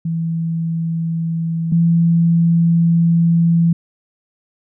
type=tone pair in turn; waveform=sine; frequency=164.81 / 167.88 Hz; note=E3 / E3; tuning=0 / +32 cents; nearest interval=unison; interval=32 cents; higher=second; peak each=-17 / -10 dBFS; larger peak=second; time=0.05-1.72 / 1.72-3.73 s; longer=second; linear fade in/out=5 ms; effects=none